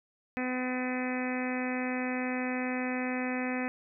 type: harmonic tone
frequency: 253.2 Hz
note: B3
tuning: 43 cents sharp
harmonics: 1 / 2 / 3 / 4 / 5 / 6 / 7 / 8 / 9 / 10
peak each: -32 / -38 / -40 / -46 / -46 / -45 / -41 / -41 / -45 / -42 dBFS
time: 0.37-3.68 s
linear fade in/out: 0 ms
effects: none